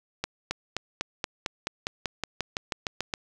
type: accelerating click train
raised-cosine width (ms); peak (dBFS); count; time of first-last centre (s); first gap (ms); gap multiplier
0.2; -11; 16; 0.24-3.138; 270; 0.95
effects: none